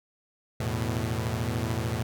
sawtooth chord, E suspended fourth, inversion none, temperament equal with one note detuned, 82.84 / 110 / 123.47 Hz, E2 / A2 / B2, +9 / 0 / 0 cents, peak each -30 / -26 / -28 dBFS, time 0.6-2.03 s, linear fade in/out 5 ms, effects none

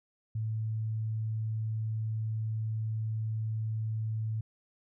sine tone, 110 Hz, A2, in tune, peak -30 dBFS, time 0.35-4.41 s, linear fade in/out 5 ms, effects none

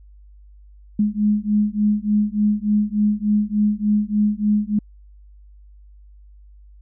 sine beating tone pair, 207.7 / 211.1 Hz, G#3 / G#3, 0 / +29 cents, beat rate 3.4 Hz, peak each -19 dBFS, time 0.99-4.79 s, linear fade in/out 5 ms, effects added 50 Hz sine -43 dBFS peak until 6.81 s

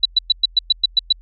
sine tone bursts, 3951 Hz, B7, in tune, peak -9 dBFS, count 9, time 0.03-1.126 s, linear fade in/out 5 ms, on 24 ms, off 110 ms, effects added 42 Hz sine -41 dBFS peak until 1.21 s

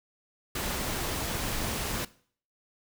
pink noise, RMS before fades -32 dBFS, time 0.55-2.05 s, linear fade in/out 5 ms, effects noise-tail reverb RT60 0.5 s tail -19 dB re dry

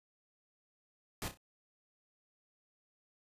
pink noise with echo, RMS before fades -39 dBFS, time 1.22-1.28 s, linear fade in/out 0 ms, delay 31 ms, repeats 3, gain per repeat -9 dB, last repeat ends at 1.373 s, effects resampled to 32000 Hz

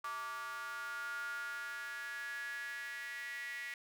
square tone with high-pass filter sweep, 129 Hz, C3, 24 cents flat, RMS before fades -43 dBFS, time 0.04-3.74 s, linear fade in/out 2 ms, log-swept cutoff 1200 to 2000 Hz, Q 8.8, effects none

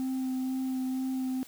sine tone with vibrato, 260 Hz, C4, 11 cents flat, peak -26 dBFS, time 0-1.43 s, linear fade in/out 0 ms, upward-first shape sine, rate 2.1 Hz, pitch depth 12 cents each way, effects tanh soft clip ceiling -28 dBFS + white hiss -52 dBFS RMS until 1.47 s

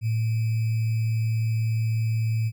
sine tone with sample-and-hold, 111.8 Hz, A2, 28 cents sharp, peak -21 dBFS, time 0.01-2.52 s, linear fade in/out 50 ms, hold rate 2450 Hz, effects none

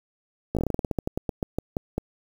slowing click train, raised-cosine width 2 ms, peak -12 dBFS, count 19, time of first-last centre 0.55-1.98 s, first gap 17 ms, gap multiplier 1.16, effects 7-bit

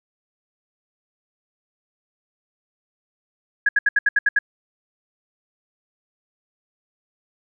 sine tone bursts, 1663 Hz, G#6, 2 cents sharp, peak -13 dBFS, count 8, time 3.66-4.389 s, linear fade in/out 5 ms, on 29 ms, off 71 ms, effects none

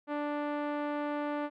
5% pulse tone with low-pass filter, 293.7 Hz, D4, in tune, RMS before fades -34 dBFS, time 0.07-1.5 s, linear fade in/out 50 ms, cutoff 800 Hz, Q 0.61, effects none

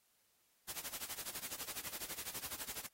white noise with tremolo, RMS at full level -42 dBFS, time 0.68-2.87 s, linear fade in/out 10 ms, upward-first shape sine, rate 12 Hz, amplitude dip 85%, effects white hiss -75 dBFS RMS until 2.93 s + AAC 48 kbps

